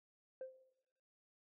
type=tone with exponential decay; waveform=sine; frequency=521 Hz; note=C5; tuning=7 cents flat; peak=-39 dBFS; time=0.41-0.62 s; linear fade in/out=2 ms; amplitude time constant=45 ms; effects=noise-tail reverb RT60 1.0 s tail -18 dB re dry + tanh soft clip ceiling -41 dBFS